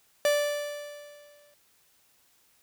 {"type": "tone with exponential decay", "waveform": "45% pulse", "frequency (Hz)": 585, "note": "D5", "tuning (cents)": -7, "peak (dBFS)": -20, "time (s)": [0.25, 1.54], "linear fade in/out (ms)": 1, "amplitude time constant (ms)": 280, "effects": ["white hiss -65 dBFS RMS until 2.62 s"]}